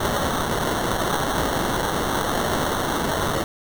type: noise with sample-and-hold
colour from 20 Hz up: white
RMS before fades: -23 dBFS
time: 0-3.44 s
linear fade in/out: 5 ms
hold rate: 2450 Hz
effects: none